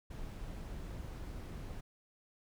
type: noise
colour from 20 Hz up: brown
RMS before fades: -44 dBFS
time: 0.1-1.81 s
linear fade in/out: 10 ms
effects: none